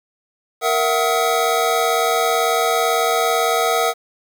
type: tone cluster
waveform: square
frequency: 466.8 / 666 / 744 / 1276 Hz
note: A#4 / E5 / F#5 / D#6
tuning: +2 / +18 / +9 / +43 cents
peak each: -22 dBFS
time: 0.61-3.94 s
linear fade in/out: 50 ms
effects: 8-bit